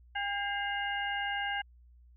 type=tone cluster; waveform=sine; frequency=805 / 1610 / 2087 / 2838 Hz; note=G5 / G6 / C7 / F7; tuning=+46 / +46 / -5 / +27 cents; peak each=-35 / -35 / -40 / -39 dBFS; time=0.15-1.62 s; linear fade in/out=10 ms; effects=added 60 Hz sine -55 dBFS peak until 2.16 s